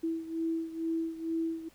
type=beating tone pair; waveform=sine; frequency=326.7 / 328.9 Hz; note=E4 / E4; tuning=-15 / -4 cents; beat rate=2.2 Hz; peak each=-32 / -36 dBFS; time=0.03-1.69 s; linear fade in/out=10 ms; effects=pink hiss -62 dBFS RMS until 1.74 s